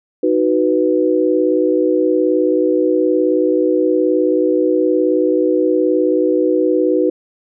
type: chord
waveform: sine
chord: B major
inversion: first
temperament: equal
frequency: 311.1 / 370 / 493.9 Hz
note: D#4 / F#4 / B4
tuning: 0 / 0 / 0 cents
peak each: -16 dBFS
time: 0.23-7.1 s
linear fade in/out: 5 ms
effects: none